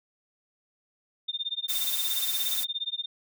sine tone with tremolo, 3628 Hz, A#7, 48 cents flat, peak -26 dBFS, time 1.28-3.06 s, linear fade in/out 10 ms, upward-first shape sine, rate 17 Hz, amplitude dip 100%
blue noise, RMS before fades -30 dBFS, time 1.68-2.65 s, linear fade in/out 20 ms
effects none

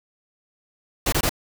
pink noise bursts, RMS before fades -21 dBFS, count 3, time 1.06-1.294 s, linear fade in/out 5 ms, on 64 ms, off 21 ms, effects none

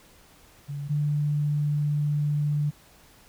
sine tone pair in turn, 142.8 / 147.49 Hz, D3 / D3, -48 / +8 cents, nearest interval minor second, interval 56 cents, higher second, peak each -30 / -22 dBFS, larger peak second, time 0.68-0.89 / 0.89-2.71 s, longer second, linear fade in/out 20 ms, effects pink hiss -55 dBFS RMS until 3.28 s

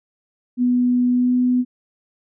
sine tone with pitch glide, 246.9 to 249.3 Hz, B3 to B3, 0 to +16 cents, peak -14 dBFS, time 0.57-1.65 s, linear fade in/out 50 ms, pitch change +16 cents, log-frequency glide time 1.11-1.33 s, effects none

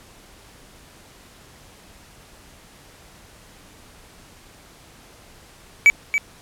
triangle tone with echo, 2289 Hz, D7, 45 cents flat, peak -6 dBFS, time 5.86-5.9 s, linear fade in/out 0 ms, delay 280 ms, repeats 1, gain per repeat -9 dB, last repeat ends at 6.18 s, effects pink hiss -48 dBFS RMS until 6.41 s + low-pass 12000 Hz 12 dB/octave

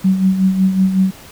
sine tone with tremolo, 189.4 Hz, F#3, 41 cents sharp, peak -8 dBFS, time 0.04-1.11 s, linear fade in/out 10 ms, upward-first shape sine, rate 5.4 Hz, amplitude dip 60%, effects pink hiss -39 dBFS RMS until 1.31 s

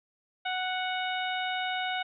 harmonic tone with a mistuned harmonic, 740 Hz, F#5, in tune, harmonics 1 / 2 / 3 / 4 / 5, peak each -32 / -35 / -37 / -38 / -39 dBFS, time 0.45-2.03 s, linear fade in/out 10 ms, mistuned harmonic 4, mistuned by -16 cents, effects none

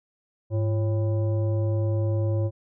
sine tone with frequency modulation, 103.83 Hz, G#2, in tune, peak -21 dBFS, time 0.5-2.51 s, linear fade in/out 50 ms, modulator 445 Hz, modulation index 0.56, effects none

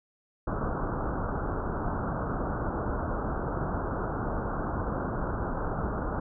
pink low-pass noise, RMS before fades -31 dBFS, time 0.47-6.2 s, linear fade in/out 5 ms, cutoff 1500 Hz, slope 96 dB/octave, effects none

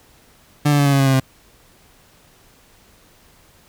30% pulse tone with pitch steps, 147.2 / 144.92 / 142.68 / 140.47 / 138.3 / 136.16 / 134.05 / 131.98 Hz, D3 / D3 / D3 / C#3 / C#3 / C#3 / C3 / C3, +4 / -23 / -50 / +23 / -4 / -31 / +42 / +15 cents, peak -10 dBFS, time 0.65-1.202 s, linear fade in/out 10 ms, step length 69 ms, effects pink hiss -52 dBFS RMS until 3.68 s

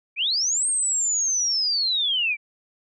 sine linear two-way sweep, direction up then down, 2272 to 8600 to 2272 Hz, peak -20 dBFS, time 0.16-2.37 s, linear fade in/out 50 ms, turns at 0.68 s, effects none

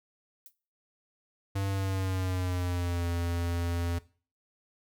violet noise with exponential decay, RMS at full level -45 dBFS, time 0.46-0.54 s, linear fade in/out 1 ms, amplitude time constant 16 ms
square tone with pitch glide, 98 to 85.81 Hz, G2 to F2, 0 to -30 cents, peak -29 dBFS, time 1.55-3.99 s, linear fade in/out 10 ms, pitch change -230 cents, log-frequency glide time 1.69-3.07 s
effects noise-tail reverb RT60 0.4 s tail -19 dB re dry

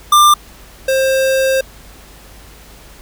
square tone pair in turn, 1191 / 530.5 Hz, D6 / C5, +24 / +24 cents, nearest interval octave + major second, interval 1400 cents, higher first, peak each -6 / -12 dBFS, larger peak first, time 0.12-0.34 / 0.88-1.61 s, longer second, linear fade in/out 5 ms, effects added 50 Hz sine -41 dBFS peak until 3.01 s + pink hiss -41 dBFS RMS until 3.01 s

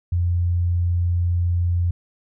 sine tone, 87.31 Hz, F2, in tune, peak -17 dBFS, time 0.12-1.91 s, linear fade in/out 5 ms, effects none

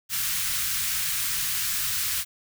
white band-stop noise, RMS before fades -27 dBFS, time 0.09-2.25 s, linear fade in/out 50 ms, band 160 to 1300 Hz, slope 24 dB/octave, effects none

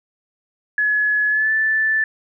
sine tone with pitch glide, 1698 to 1756.9 Hz, G#6 to A6, +38 to -3 cents, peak -15 dBFS, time 0.78-2.04 s, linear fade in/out 2 ms, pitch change +59 cents, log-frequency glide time 1.29-1.52 s, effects none

